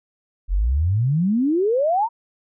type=exponential sweep; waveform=sine; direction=up; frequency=41.2 to 960 Hz; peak=-16 dBFS; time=0.48-2.09 s; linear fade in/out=50 ms; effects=none